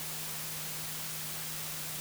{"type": "tone in noise", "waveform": "sine", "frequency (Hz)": 156.2, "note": "D#3", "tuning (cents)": 7, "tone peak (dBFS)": -48, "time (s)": [0, 2], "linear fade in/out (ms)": 0, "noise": "white", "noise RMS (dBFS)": -39, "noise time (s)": [0, 2], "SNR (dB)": -12, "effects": []}